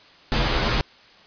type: noise with comb filter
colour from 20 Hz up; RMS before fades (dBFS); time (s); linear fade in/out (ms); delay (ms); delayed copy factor
pink; -21; 0.32-0.81; 0; 11; -0.85
effects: white hiss -50 dBFS RMS until 1.26 s + resampled to 11025 Hz